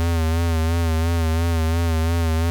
square tone with vibrato, 82.41 Hz, E2, in tune, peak -18 dBFS, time 0-2.5 s, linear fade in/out 0 ms, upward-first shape sine, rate 2.9 Hz, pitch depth 50 cents each way, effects none

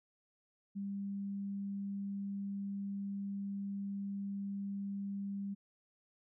sine tone, 198.9 Hz, G3, 25 cents sharp, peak -37 dBFS, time 0.75-5.55 s, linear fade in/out 20 ms, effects none

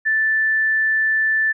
sine tone, 1760 Hz, A6, in tune, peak -15 dBFS, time 0.05-1.53 s, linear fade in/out 20 ms, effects none

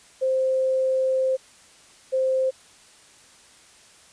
sine tone pair in turn, 523.3 / 523.3 Hz, C5 / C5, 0 / 0 cents, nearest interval unison, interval 0 cents, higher neither, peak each -19 dBFS, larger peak neither, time 0.21-1.37 / 2.12-2.51 s, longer first, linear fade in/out 20 ms, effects white hiss -52 dBFS RMS until 4.12 s + resampled to 22050 Hz

